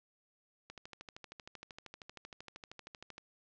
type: click train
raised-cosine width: 0.2 ms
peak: -30 dBFS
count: 33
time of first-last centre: 0.7-3.181 s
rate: 12.9 Hz
effects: low-pass 6000 Hz 12 dB/octave